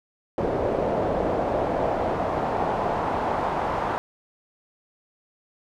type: noise with band-pass filter sweep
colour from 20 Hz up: brown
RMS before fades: -25 dBFS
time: 0.38-3.98 s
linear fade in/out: 0 ms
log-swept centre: 540 to 940 Hz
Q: 2.1
effects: none